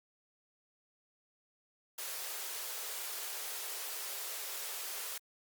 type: high-pass noise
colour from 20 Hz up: white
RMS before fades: -41 dBFS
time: 1.98-5.18 s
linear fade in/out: 5 ms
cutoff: 370 Hz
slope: 96 dB/octave
effects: Opus 48 kbps